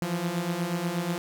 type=beating tone pair; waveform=sawtooth; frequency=167.4 / 175.7 Hz; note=E3 / F3; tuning=+27 / +11 cents; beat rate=8.3 Hz; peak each=-28 / -25 dBFS; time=0.02-1.18 s; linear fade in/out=0 ms; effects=none